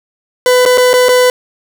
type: tone with dropouts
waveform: 40% pulse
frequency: 500 Hz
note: B4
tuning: 21 cents sharp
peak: -5 dBFS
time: 0.46-1.3 s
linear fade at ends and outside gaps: 1 ms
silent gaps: 0.653-0.66 / 0.775-0.78 / 0.932-0.938 / 1.085-1.09 s
effects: none